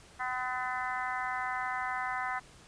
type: harmonic tone with a mistuned harmonic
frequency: 253.5 Hz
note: B3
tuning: 45 cents sharp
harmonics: 3 / 4 / 5 / 6 / 7 / 8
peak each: -37 / -38 / -39 / -40 / -40 / -41 dBFS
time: 0.19-2.4 s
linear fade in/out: 20 ms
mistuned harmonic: 6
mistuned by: -17 cents
effects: pink hiss -56 dBFS RMS until 2.67 s + resampled to 22050 Hz